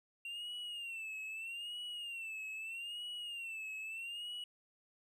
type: tone with vibrato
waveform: triangle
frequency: 2746 Hz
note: F7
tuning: 30 cents flat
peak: -40 dBFS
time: 0.25-4.44 s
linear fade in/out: 2 ms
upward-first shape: sine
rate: 0.79 Hz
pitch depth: 110 cents each way
effects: none